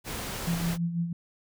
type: noise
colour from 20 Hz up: pink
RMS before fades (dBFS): -35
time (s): 0.04-0.78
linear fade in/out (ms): 50
type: tone with tremolo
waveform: sine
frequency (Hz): 170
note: F3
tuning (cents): -46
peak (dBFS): -24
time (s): 0.47-1.13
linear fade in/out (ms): 5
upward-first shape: sine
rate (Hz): 6.1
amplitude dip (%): 60
effects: none